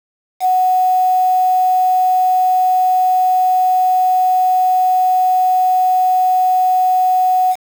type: tone with quantisation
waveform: sine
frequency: 740 Hz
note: F#5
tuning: in tune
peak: -10 dBFS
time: 0.4-7.56 s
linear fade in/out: 50 ms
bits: 5
effects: none